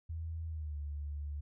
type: tone with pitch glide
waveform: sine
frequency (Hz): 81.4 to 72.94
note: E2 to D2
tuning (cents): -21 to -11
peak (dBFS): -37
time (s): 0.09-1.41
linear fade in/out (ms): 10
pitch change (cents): -190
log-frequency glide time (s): 0.47-0.77
effects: none